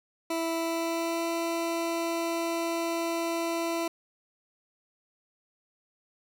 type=tone with pitch glide; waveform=20% pulse; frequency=330 to 334.6 Hz; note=E4 to E4; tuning=+2 to +26 cents; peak=-23 dBFS; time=0.3-3.88 s; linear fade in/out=5 ms; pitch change=+24 cents; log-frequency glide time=0.49-1.3 s; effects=none